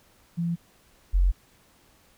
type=tone pair in turn; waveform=sine; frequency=170 / 45.21 Hz; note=F3 / F#1; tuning=-46 / -39 cents; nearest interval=octave + major seventh; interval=2293 cents; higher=first; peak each=-24 / -17 dBFS; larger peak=second; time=0.37-0.56 / 1.13-1.32 s; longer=neither; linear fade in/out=20 ms; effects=pink hiss -60 dBFS RMS until 2.17 s